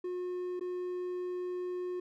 triangle tone with dropouts, 360.5 Hz, F#4, 45 cents flat, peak -32 dBFS, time 0.04-2 s, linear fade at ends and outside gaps 5 ms, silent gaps 0.596-0.609 s, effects none

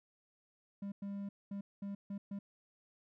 triangle tone bursts at uneven times, 199.8 Hz, G3, 33 cents sharp, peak -37 dBFS, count 6, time 0.82-0.92 / 1.02-1.29 / 1.51-1.61 / 1.82-1.95 / 2.1-2.18 / 2.31-2.39 s, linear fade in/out 5 ms, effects none

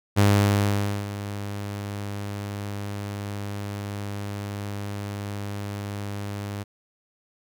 sawtooth tone with ADSR envelope, 101.5 Hz, G#2, 39 cents flat, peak -11 dBFS, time 0.16-6.64 s, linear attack 27 ms, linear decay 870 ms, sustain -15 dB, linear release 19 ms, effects none

